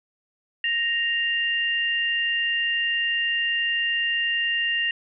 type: tone pair together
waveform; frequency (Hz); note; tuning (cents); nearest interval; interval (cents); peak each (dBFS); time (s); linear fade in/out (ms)
sine; 1864.7 / 2794; A#6 / F7; 0 / 0; perfect fifth; 700; -24; 0.64-4.91; 2
effects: none